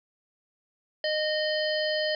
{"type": "harmonic tone", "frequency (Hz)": 615, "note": "D#5", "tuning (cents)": -20, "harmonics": [1, 3, 5, 7, 8], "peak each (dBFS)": [-27, -32, -34, -35, -36], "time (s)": [1.04, 2.15], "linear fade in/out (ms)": 2, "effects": []}